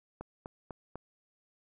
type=click train; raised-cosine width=1 ms; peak=-27 dBFS; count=4; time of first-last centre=0.21-0.956 s; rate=4.02 Hz; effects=none